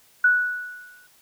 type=tone with exponential decay; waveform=sine; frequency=1474 Hz; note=F#6; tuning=7 cents flat; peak=-12 dBFS; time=0.24-1.07 s; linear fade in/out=5 ms; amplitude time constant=180 ms; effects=white hiss -57 dBFS RMS until 1.21 s